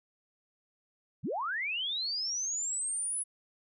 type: linear sweep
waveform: sine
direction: up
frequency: 87.31 to 10330 Hz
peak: -31 dBFS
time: 1.23-3.24 s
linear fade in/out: 20 ms
effects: none